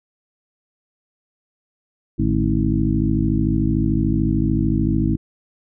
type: harmonic tone with a mistuned harmonic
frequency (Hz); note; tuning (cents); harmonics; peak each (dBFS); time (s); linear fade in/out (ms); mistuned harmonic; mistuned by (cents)
53.5; A1; -48; 1 / 2 / 3 / 4 / 5 / 6; -23 / -23 / -23 / -23 / -23 / -23; 2.18-5.17; 20; 3; -120
effects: none